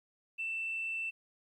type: tone with frequency modulation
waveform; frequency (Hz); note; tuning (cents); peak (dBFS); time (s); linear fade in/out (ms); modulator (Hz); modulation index
sine; 2669; E7; +21; -33; 0.38-1.11; 20; 47.4; 0.35
effects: tanh soft clip ceiling -29 dBFS + 12-bit